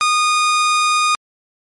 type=tone; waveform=sawtooth; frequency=1229 Hz; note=D#6; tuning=22 cents flat; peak=-9 dBFS; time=0.01-1.15 s; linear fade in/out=0 ms; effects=low-pass 11000 Hz 12 dB/octave + MP3 48 kbps